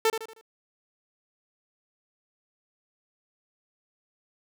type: tone with echo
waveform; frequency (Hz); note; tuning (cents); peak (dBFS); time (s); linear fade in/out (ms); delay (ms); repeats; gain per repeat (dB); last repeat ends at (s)
sawtooth; 445.5; A4; +22; -16; 0.05-0.1; 2; 78; 4; -8; 0.412
effects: none